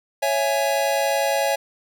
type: chord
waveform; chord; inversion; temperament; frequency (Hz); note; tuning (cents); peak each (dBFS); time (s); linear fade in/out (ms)
square; C# minor; none; just; 554.4 / 665.2 / 831.5; C#5 / E5 / G#5; 0 / +16 / +2; -23 / -25 / -25; 0.22-1.56; 10
effects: none